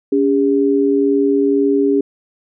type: tone pair together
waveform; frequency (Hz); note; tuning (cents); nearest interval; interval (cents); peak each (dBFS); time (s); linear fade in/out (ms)
sine; 281.9 / 403.9; C#4 / G#4; +29 / -48; tritone; 623; -14; 0.12-2.01; 5
effects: none